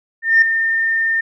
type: tone with ADSR envelope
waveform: sine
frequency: 1811 Hz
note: A6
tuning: 49 cents sharp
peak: -5 dBFS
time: 0.22-1.21 s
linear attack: 200 ms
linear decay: 3 ms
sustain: -9 dB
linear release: 8 ms
effects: tanh soft clip ceiling -2 dBFS